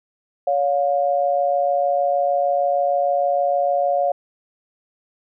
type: tone pair together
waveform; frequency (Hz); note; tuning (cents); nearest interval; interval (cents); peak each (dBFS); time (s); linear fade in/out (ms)
sine; 563.5 / 710; C#5 / F5; +28 / +28; major third; 400; -19; 0.47-4.12; 5
effects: none